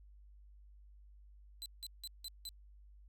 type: tone bursts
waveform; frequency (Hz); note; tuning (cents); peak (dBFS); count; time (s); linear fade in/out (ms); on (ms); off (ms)
sawtooth; 4032; B7; +35; -40; 5; 1.62-2.49; 0; 38; 170
effects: added 50 Hz sine -56 dBFS peak until 3.08 s